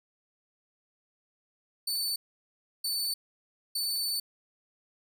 sawtooth tone bursts at uneven times, 4508 Hz, C#8, 28 cents sharp, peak -26 dBFS, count 3, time 1.87-2.16 / 2.84-3.14 / 3.75-4.2 s, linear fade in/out 5 ms, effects 10-bit

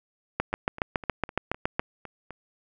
two click trains, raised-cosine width 0.5 ms, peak -9 / -24 dBFS, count 11 / 8, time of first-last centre 0.4-1.795 / 0.53-2.307 s, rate 7.17 / 3.94 Hz, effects none

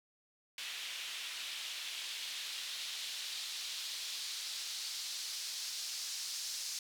white noise with band-pass filter sweep, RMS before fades -42 dBFS, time 0.58-6.79 s, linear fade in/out 2 ms, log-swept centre 2900 to 5200 Hz, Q 1.8, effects none

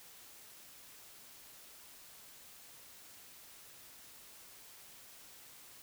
silence, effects white hiss -56 dBFS RMS until 5.82 s

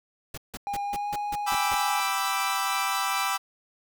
pink noise bursts, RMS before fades -36 dBFS, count 8, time 0.34-1.748 s, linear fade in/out 5 ms, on 36 ms, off 160 ms
triangle tone with pitch glide, 810 to 826.5 Hz, G#5 to G#5, -43 to -9 cents, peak -26 dBFS, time 0.67-2 s, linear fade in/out 0 ms, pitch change +34 cents, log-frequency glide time 0.83-1.12 s
sawtooth chord, E minor seventh, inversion first, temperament equal, 784 / 987.8 / 1174.7 / 1318.5 Hz, G5 / B5 / D6 / E6, 0 / 0 / 0 / 0 cents, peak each -27 dBFS, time 1.46-3.38 s, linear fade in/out 20 ms
effects none

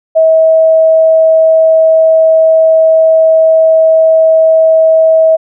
sine tone, 643 Hz, E5, 43 cents flat, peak -3 dBFS, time 0.15-5.37 s, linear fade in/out 20 ms, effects none

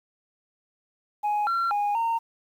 sine tone with pitch steps, 834 / 1365 / 822 / 918 Hz, G#5 / F6 / G#5 / A#5, +7 / -40 / -18 / -27 cents, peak -20 dBFS, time 1.23-2.19 s, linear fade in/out 20 ms, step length 240 ms, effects tanh soft clip ceiling -21 dBFS + 9-bit

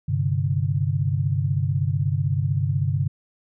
sine chord, G suspended fourth, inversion none, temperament equal, 98 / 130.81 / 146.83 Hz, G2 / C3 / D3, 0 / 0 / 0 cents, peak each -24 dBFS, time 0.08-3.08 s, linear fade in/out 10 ms, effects none

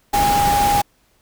sine tone in noise, 816 Hz, G#5, 31 cents flat, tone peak -14 dBFS, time 0.13-0.82 s, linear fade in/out 10 ms, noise pink, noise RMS -22 dBFS, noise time 0.13-0.82 s, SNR +5 dB, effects pink hiss -60 dBFS RMS until 1.21 s

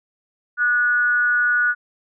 sine tone with frequency modulation, 1461 Hz, F#6, 22 cents flat, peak -15 dBFS, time 0.57-1.75 s, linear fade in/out 50 ms, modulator 261 Hz, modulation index 0.36, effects none

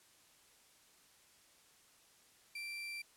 35% pulse tone, 2352 Hz, D7, 2 cents sharp, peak -40 dBFS, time 2.55-3.02 s, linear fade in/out 5 ms, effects white hiss -66 dBFS RMS until 3.16 s + low-pass 11000 Hz 12 dB/octave

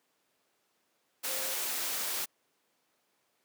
sine tone in noise, 527 Hz, C5, 12 cents sharp, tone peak -43 dBFS, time 1.27-1.55 s, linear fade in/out 20 ms, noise white, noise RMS -34 dBFS, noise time 1.23-2.26 s, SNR -12 dB, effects pink hiss -74 dBFS RMS until 3.44 s + high-pass 300 Hz 12 dB/octave

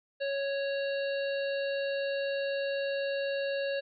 harmonic tone, 554 Hz, C#5, 1 cent flat, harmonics 1 / 3 / 5 / 7 / 8, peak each -30 / -39 / -42 / -45 / -47 dBFS, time 0.2-3.81 s, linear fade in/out 20 ms, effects none

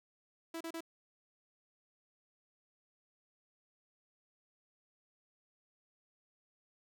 sawtooth tone bursts, 329.6 Hz, E4, in tune, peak -36 dBFS, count 3, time 0.54-0.807 s, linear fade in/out 5 ms, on 67 ms, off 33 ms, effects none

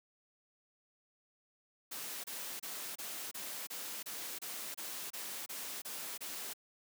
white noise bursts, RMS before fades -43 dBFS, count 13, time 1.91-6.536 s, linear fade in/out 10 ms, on 330 ms, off 28 ms, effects high-pass 200 Hz 12 dB/octave

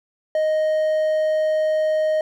triangle tone, 622.3 Hz, D#5, in tune, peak -15 dBFS, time 0.35-2.21 s, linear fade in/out 2 ms, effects none

